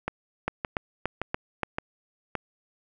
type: two click trains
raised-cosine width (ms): 0.5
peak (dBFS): -13 / -11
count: 5 / 5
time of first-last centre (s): 0.08-2.353 / 0.48-1.633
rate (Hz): 1.76 / 3.47
effects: none